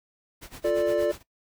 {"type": "noise with tremolo", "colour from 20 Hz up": "pink", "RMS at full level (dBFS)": -41, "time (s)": [0.41, 1.23], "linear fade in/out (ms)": 20, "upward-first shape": "sine", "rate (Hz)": 8.6, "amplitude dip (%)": 90}
{"type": "chord", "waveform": "triangle", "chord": "D minor", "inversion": "first", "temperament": "equal", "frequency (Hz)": [349.2, 440, 587.3], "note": ["F4", "A4", "D5"], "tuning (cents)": [0, 0, 0], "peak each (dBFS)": [-25, -25, -21], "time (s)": [0.64, 1.12], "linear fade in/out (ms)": 10}
{"effects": ["noise-tail reverb RT60 0.1 s tail -17 dB re dry"]}